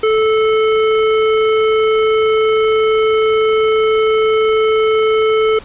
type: tone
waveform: square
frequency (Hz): 437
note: A4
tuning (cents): -12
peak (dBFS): -11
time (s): 0.03-5.59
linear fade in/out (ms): 5
effects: pink hiss -37 dBFS RMS until 5.64 s + resampled to 8000 Hz